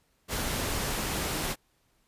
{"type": "noise", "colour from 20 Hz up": "pink", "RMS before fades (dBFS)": -31, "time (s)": [0.28, 1.56], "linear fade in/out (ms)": 50, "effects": ["pink hiss -70 dBFS RMS until 2.07 s", "resampled to 32000 Hz"]}